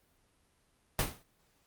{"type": "noise with exponential decay", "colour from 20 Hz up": "pink", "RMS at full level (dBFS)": -26, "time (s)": [0.99, 1.23], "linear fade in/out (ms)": 1, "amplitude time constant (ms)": 52, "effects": ["pink hiss -71 dBFS RMS until 1.66 s", "Opus 32 kbps"]}